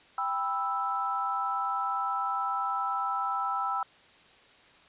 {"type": "chord", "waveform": "sine", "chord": "E minor", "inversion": "first", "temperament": "just", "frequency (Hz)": [791.1, 988.9, 1318.5], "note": ["G5", "B5", "E6"], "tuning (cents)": [16, 2, 0], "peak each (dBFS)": [-33, -34, -30], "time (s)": [0.18, 3.83], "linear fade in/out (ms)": 2, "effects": ["white hiss -57 dBFS RMS until 4.88 s", "resampled to 8000 Hz"]}